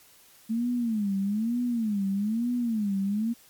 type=tone with vibrato; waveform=sine; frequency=218.4 Hz; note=A3; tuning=13 cents flat; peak=-24 dBFS; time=0.49-3.34 s; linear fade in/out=20 ms; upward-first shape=sine; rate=1.1 Hz; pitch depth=200 cents each way; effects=white hiss -56 dBFS RMS until 3.49 s + MP3 96 kbps